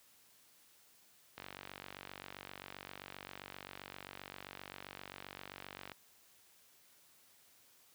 click train, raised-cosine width 0.3 ms, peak -29 dBFS, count 217, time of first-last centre 1.38-5.918 s, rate 47.6 Hz, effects white hiss -66 dBFS RMS until 7.94 s + high-pass 60 Hz 12 dB/octave

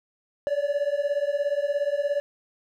triangle beating tone pair, 566 / 583 Hz, C#5 / D5, +36 / -13 cents, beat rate 17 Hz, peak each -24 dBFS, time 0.47-2.2 s, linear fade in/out 0 ms, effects none

